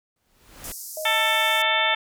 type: noise with exponential growth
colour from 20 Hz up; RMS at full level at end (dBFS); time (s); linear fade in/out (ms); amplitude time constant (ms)
pink; -35; 0.16-0.72; 2; 120
type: band-pass noise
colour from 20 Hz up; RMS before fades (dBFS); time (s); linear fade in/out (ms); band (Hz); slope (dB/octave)
white; -37; 0.64-1.62; 2; 5100 to 15000; 48
type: tone with pitch glide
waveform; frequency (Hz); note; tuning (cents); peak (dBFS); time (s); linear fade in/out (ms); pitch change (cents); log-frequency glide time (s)
sine; 624 to 630.5; D#5 to D#5; +5 to +23; -29; 0.97-1.94; 2; +18; 1.36-1.83
type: harmonic tone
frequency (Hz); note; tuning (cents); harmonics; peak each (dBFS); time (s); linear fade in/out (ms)
443.3; A4; +13; 2 / 3 / 4 / 5 / 6 / 7 / 8; -26 / -28 / -26 / -25 / -30 / -30 / -25; 1.05-1.95; 5
effects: none